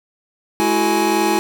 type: tone cluster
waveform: square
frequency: 211.4 / 329.9 / 372.1 / 432 / 838 Hz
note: G#3 / E4 / F#4 / A4 / G#5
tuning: +31 / +1 / +10 / -32 / +15 cents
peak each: -25 / -20 / -22 / -27 / -20 dBFS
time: 0.6-1.39 s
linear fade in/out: 0 ms
effects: none